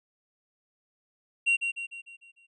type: tone with echo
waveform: triangle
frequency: 2752 Hz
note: F7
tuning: 26 cents flat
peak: -19 dBFS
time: 1.46-1.57 s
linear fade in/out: 20 ms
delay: 150 ms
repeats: 6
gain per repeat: -6 dB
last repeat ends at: 2.47 s
effects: resampled to 24000 Hz